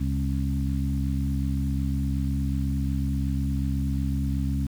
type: harmonic tone with a mistuned harmonic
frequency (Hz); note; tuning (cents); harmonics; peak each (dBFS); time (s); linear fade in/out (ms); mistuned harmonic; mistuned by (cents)
68.2; C#2; -28; 1 / 2 / 3 / 4; -26 / -29 / -31 / -32; 0-4.67; 10; 1; +68
effects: 8-bit